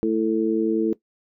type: harmonic tone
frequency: 110.6 Hz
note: A2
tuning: 9 cents sharp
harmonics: 2 / 3 / 4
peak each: -25 / -21 / -23 dBFS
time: 0.03-0.93 s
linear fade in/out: 0 ms
effects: noise-tail reverb RT60 0.1 s tail -18 dB re dry